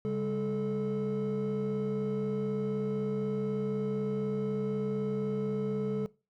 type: tone cluster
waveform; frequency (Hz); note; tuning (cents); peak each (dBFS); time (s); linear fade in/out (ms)
triangle; 138.4 / 202.4 / 434.2; C#3 / G#3 / A4; -2 / -44 / -23; -34 / -31 / -30; 0.05-6.06; 0
effects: noise-tail reverb RT60 0.3 s tail -21 dB re dry + tanh soft clip ceiling -22 dBFS